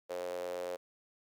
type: tone with high-pass filter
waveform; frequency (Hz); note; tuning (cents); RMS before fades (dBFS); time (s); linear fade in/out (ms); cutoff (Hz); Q
sawtooth; 89.1; F2; +35; -39; 0.09-0.77; 20; 510; 7.9
effects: none